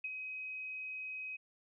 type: tone with ADSR envelope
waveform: sine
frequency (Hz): 2529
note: D#7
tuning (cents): +28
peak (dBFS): -35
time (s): 0.04-1.37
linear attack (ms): 6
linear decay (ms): 36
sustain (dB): -5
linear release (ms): 15
effects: none